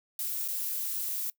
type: noise with dropouts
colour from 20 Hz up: violet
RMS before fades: -33 dBFS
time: 0.19-1.3 s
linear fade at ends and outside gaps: 2 ms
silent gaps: 0.479-0.484 s
effects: noise-tail reverb RT60 0.1 s tail -21 dB re dry